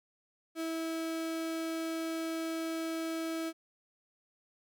35% pulse tone, 325.6 Hz, E4, 21 cents flat, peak -32 dBFS, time 0.55-3.53 s, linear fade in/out 50 ms, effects none

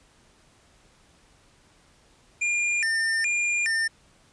square tone with vibrato, 2084 Hz, C7, 7 cents flat, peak -23 dBFS, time 2.41-3.88 s, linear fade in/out 10 ms, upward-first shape square, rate 1.2 Hz, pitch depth 250 cents each way, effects pink hiss -59 dBFS RMS until 4.32 s + resampled to 22050 Hz

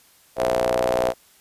sawtooth ring-modulated tone, 61.2 Hz, B1, 15 cents flat, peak -12 dBFS, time 0.36-1.14 s, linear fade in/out 50 ms, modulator 592 Hz, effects white hiss -55 dBFS RMS until 1.4 s + resampled to 32000 Hz

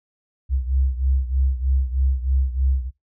sine beating tone pair, 65.1 / 68.3 Hz, C2 / C#2, -8 / -25 cents, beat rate 3.2 Hz, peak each -19 / -23 dBFS, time 0.49-2.91 s, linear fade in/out 50 ms, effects noise-tail reverb RT60 0.2 s tail -23 dB re dry

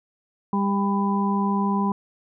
harmonic tone, 199.3 Hz, G3, 29 cents sharp, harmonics 1 / 2 / 4 / 5, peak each -21 / -31 / -31 / -26 dBFS, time 0.53-1.92 s, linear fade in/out 2 ms, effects none

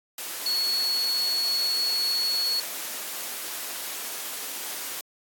sine tone in noise, 4373 Hz, C#8, 24 cents flat, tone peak -23 dBFS, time 0.46-2.6 s, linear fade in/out 2 ms, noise white, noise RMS -34 dBFS, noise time 0.18-5.01 s, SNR +8 dB, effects high-pass 300 Hz 12 dB/octave + AAC 64 kbps

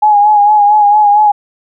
sine tone with vibrato, 833 Hz, G#5, 5 cents sharp, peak -4 dBFS, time 0.02-1.32 s, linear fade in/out 10 ms, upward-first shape sine, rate 4.4 Hz, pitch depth 41 cents each way, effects none

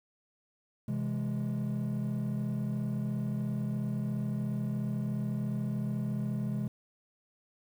triangle chord, C augmented, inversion none, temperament equal, 130.81 / 164.81 / 207.7 Hz, C3 / E3 / G#3, 0 / 0 / 0 cents, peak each -31 / -36 / -31 dBFS, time 0.88-6.68 s, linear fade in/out 5 ms, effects tanh soft clip ceiling -23 dBFS + 10-bit

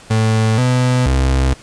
35% pulse tone with pitch steps, 110.5 / 125.9 / 66 Hz, A2 / B2 / C2, +8 / +34 / +16 cents, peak -10 dBFS, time 0.1-1.54 s, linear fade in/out 10 ms, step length 480 ms, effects pink hiss -41 dBFS RMS until 1.62 s + resampled to 22050 Hz

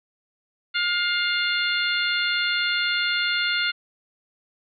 harmonic tone with a mistuned harmonic, 704 Hz, F5, 14 cents sharp, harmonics 2 / 3 / 4 / 5 / 6, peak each -25 / -27 / -28 / -29 / -30 dBFS, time 0.74-3.72 s, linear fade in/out 20 ms, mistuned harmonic 2, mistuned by +15 cents, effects none

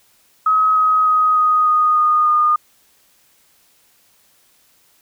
sine tone with pitch steps, 1273 / 1264.2 / 1255.5 / 1246.8 / 1238.2 / 1229.6 / 1221.1 Hz, D#6 / D#6 / D#6 / D#6 / D#6 / D#6 / D#6, +39 / +27 / +15 / +3 / -9 / -21 / -33 cents, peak -11 dBFS, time 0.46-2.56 s, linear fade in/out 5 ms, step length 300 ms, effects white hiss -56 dBFS RMS until 5.01 s

